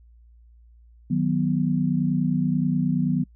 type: chord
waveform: sine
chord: B major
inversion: first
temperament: equal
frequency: 155.56 / 185 / 246.9 Hz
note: D#3 / F#3 / B3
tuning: 0 / 0 / 0 cents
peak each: -24 dBFS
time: 1.1-3.24 s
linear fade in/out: 10 ms
effects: noise-tail reverb RT60 0.1 s tail -26 dB re dry + added 58 Hz sine -49 dBFS peak until 3.35 s